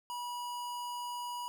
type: tone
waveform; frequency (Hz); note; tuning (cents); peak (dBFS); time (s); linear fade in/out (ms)
square; 971; B5; -30; -38; 0.1-1.48; 0
effects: none